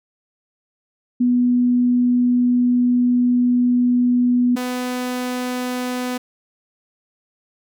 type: tone pair in turn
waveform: sine / sawtooth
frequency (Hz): 245.7 / 249.9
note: B3 / B3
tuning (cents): -9 / +21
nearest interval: unison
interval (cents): 30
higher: second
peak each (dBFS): -13 / -18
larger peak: first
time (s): 1.2-4.56 / 4.56-6.18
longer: first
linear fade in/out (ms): 10
effects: none

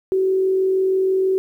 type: tone with frequency modulation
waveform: sine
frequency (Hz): 379.2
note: F#4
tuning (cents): +43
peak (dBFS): -15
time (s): 0.12-1.38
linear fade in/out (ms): 0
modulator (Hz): 46.2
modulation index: 0.21
effects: 9-bit

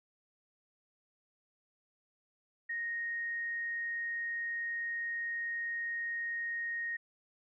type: tone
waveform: sine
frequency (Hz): 1864.7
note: A#6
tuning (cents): 0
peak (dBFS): -34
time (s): 2.69-6.97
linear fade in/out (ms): 10
effects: none

